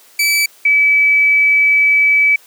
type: tone pair in turn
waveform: sawtooth / sine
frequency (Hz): 2306 / 2295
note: D7 / D7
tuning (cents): -32 / -40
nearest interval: unison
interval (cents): 8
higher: first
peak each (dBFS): -8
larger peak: neither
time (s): 0.19-0.46 / 0.65-2.36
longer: second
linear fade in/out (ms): 5
effects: white hiss -46 dBFS RMS until 2.46 s + high-pass 300 Hz 12 dB/octave